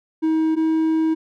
triangle tone pair in turn, 317.9 / 319.4 Hz, D#4 / D#4, +37 / +45 cents, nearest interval unison, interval 8 cents, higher second, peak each -14 dBFS, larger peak neither, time 0.22-0.56 / 0.56-1.15 s, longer second, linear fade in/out 20 ms, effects none

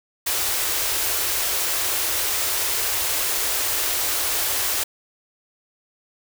white band-stop noise, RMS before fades -23 dBFS, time 0.26-4.84 s, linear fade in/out 10 ms, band 110 to 310 Hz, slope 48 dB/octave, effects none

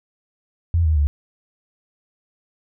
sine tone with pitch steps, 84.5 / 78.39 / 72.72 Hz, E2 / D#2 / D2, +43 / +13 / -16 cents, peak -14 dBFS, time 0.74-1.07 s, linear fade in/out 0 ms, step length 110 ms, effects none

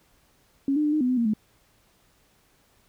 sine tone with pitch steps, 275.5 / 301.5 / 297.8 / 306.6 / 250.2 / 254.1 / 233.6 / 214.5 Hz, C#4 / D4 / D4 / D#4 / B3 / B3 / A#3 / A3, -11 / +46 / +24 / -25 / +23 / +49 / +4 / -44 cents, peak -20 dBFS, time 0.68-1.336 s, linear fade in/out 2 ms, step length 82 ms, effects pink hiss -63 dBFS RMS until 2.88 s

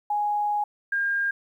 sine tone pair in turn, 830.6 / 1610.2 Hz, G#5 / G6, 0 / +46 cents, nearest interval major seventh, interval 1146 cents, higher second, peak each -22 dBFS, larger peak neither, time 0.1-0.64 / 0.92-1.31 s, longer first, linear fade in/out 5 ms, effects 10-bit

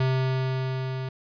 square tone with level ramp, 130.81 Hz, C3, in tune, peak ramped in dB -21 to -30 dBFS, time 0-1.09 s, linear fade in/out 5 ms, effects resampled to 11025 Hz

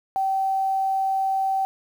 sine tone, 772 Hz, G5, 27 cents flat, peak -20 dBFS, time 0.16-1.65 s, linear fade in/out 0 ms, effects 8-bit

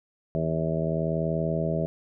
harmonic tone, 80.7 Hz, E2, 36 cents flat, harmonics 1 / 2 / 3 / 4 / 5 / 6 / 7 / 8, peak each -39 / -27 / -36 / -37 / -33 / -38 / -33 / -31 dBFS, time 0.35-1.86 s, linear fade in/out 0 ms, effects none

